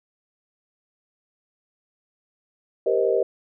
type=chord; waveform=sine; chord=C minor seventh; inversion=second; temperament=just; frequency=392.4 / 470.9 / 523.3 / 627.9 Hz; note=G4 / Bb4 / C5 / Eb5; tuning=+2 / +18 / 0 / +16 cents; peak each=-23 / -22 / -25 / -25 dBFS; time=2.86-3.23 s; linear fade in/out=5 ms; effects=none